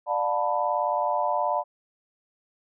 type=chord; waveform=sine; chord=B half-diminished seventh; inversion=first; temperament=just; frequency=592.7 / 711.2 / 889 / 987.8 Hz; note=D5 / F5 / A5 / B5; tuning=+16 / +31 / +18 / 0 cents; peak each=-28 dBFS; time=0.06-1.64 s; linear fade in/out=50 ms; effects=none